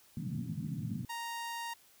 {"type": "band-pass noise", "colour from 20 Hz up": "pink", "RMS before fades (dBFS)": -38, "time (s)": [0.17, 1.05], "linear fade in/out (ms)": 2, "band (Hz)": [110, 250], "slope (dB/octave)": 48}
{"type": "tone", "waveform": "sawtooth", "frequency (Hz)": 932.3, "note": "A#5", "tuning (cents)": 0, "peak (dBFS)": -34, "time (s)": [1.09, 1.74], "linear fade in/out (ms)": 10}
{"effects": ["white hiss -63 dBFS RMS until 2 s"]}